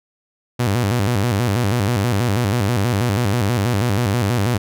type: tone with vibrato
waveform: sawtooth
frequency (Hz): 110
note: A2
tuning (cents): 0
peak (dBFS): -12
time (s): 0.59-4.58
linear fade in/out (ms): 10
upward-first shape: square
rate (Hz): 6.2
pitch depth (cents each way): 180
effects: none